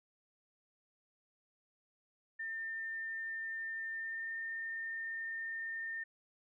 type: tone with pitch glide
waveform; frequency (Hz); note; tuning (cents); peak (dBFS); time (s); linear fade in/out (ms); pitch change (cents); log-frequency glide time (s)
sine; 1803 to 1814.5; A6 to A#6; +42 to -47; -38; 2.39-6.04; 10; +11; 3.95-4.34
effects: none